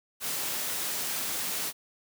white high-pass noise, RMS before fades -32 dBFS, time 0.2-1.73 s, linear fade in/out 50 ms, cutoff 120 Hz, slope 12 dB/octave, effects none

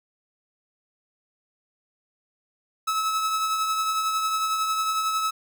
45% pulse tone with tremolo, 1296 Hz, E6, 30 cents flat, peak -21 dBFS, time 2.87-5.31 s, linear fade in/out 10 ms, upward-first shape triangle, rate 11 Hz, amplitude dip 40%, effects none

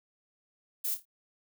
violet noise with echo, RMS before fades -32 dBFS, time 0.84-0.95 s, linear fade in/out 10 ms, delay 26 ms, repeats 4, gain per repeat -9 dB, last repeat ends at 1.054 s, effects none

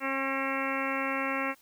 harmonic tone with a mistuned harmonic, 270 Hz, C#4, 45 cents flat, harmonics 1 / 2 / 3 / 4 / 5 / 6 / 7 / 8 / 9 / 10, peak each -35 / -36 / -40 / -36 / -37 / -40 / -38 / -37 / -40 / -39 dBFS, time 0-1.55 s, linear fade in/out 50 ms, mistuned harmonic 9, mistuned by -65 cents, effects white hiss -62 dBFS RMS until 1.61 s

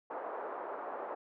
pink band-pass noise, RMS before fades -41 dBFS, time 0.1-1.15 s, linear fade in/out 10 ms, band 430 to 1200 Hz, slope 24 dB/octave, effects none

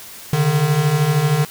square beating tone pair, 138.59 / 151.59 Hz, C#3 / D#3, 0 / -45 cents, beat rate 13 Hz, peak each -21 / -16 dBFS, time 0.33-1.45 s, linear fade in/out 2 ms, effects white hiss -37 dBFS RMS until 1.5 s

